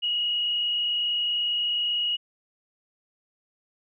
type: tone with frequency modulation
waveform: sine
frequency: 2893 Hz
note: F#7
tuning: 40 cents flat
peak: -23 dBFS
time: 0.02-2.17 s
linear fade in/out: 20 ms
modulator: 36.4 Hz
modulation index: 0.97
effects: none